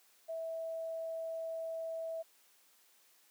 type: tone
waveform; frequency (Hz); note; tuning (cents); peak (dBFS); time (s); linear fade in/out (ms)
sine; 653; E5; -17; -37; 0.28-2.23; 20
effects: white hiss -67 dBFS RMS until 3.3 s + high-pass 300 Hz 12 dB/octave